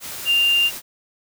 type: tone in noise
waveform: sine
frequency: 2794 Hz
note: F7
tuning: in tune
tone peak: -14 dBFS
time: 0.25-0.71 s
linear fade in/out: 50 ms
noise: white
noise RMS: -32 dBFS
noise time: 0-0.82 s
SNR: +15 dB
effects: none